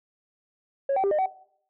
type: tone with pitch steps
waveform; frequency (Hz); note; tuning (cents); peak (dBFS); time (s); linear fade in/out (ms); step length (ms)
sine; 550 / 770 / 396.5 / 609 / 757; C#5 / G5 / G4 / D#5 / F#5; -14 / -31 / +20 / -37 / +39; -19; 0.89-1.26; 5; 74
effects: noise-tail reverb RT60 0.6 s tail -19 dB re dry + tanh soft clip ceiling -19 dBFS